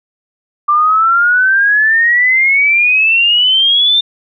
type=exponential sweep; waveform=sine; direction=up; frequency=1174.7 to 3615 Hz; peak=-7 dBFS; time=0.68-4.01 s; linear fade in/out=10 ms; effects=none